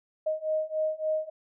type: beating tone pair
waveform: sine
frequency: 622.3 / 625.8 Hz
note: D#5 / D#5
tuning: 0 / +10 cents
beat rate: 3.5 Hz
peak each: -30 / -29 dBFS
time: 0.26-1.3 s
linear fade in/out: 10 ms
effects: none